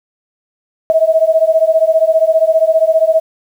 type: beating tone pair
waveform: sine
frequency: 636 / 651 Hz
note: D#5 / E5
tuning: +38 / -22 cents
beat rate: 15 Hz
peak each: -11 dBFS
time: 0.9-3.2 s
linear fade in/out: 0 ms
effects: 7-bit